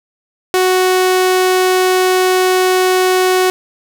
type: tone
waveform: sawtooth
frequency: 370 Hz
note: F#4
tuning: in tune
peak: -6 dBFS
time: 0.54-3.5 s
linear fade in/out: 0 ms
effects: none